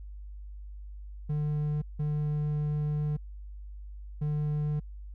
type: tone bursts at uneven times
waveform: triangle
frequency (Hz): 149.4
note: D3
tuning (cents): +30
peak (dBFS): -25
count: 3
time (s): 1.29-1.82 / 1.99-3.17 / 4.21-4.8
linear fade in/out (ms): 10
effects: added 50 Hz sine -40 dBFS peak until 5.14 s